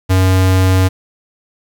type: tone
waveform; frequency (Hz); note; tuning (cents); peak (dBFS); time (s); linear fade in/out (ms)
square; 93.6; F#2; +20; -9; 0.09-0.89; 20
effects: 7-bit